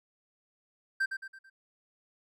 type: tone with echo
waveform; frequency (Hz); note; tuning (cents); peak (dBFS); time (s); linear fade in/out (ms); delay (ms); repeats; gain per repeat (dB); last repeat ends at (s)
triangle; 1568; G6; 0; -24; 1-1.06; 10; 110; 4; -7; 1.5
effects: none